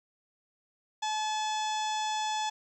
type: harmonic tone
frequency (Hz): 860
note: A5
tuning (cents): -40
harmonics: 1 / 2 / 3 / 4 / 5 / 6 / 7 / 8 / 9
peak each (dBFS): -30 / -42 / -44 / -38 / -49 / -45 / -45 / -45 / -49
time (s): 1.02-2.5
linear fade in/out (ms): 10
effects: 11-bit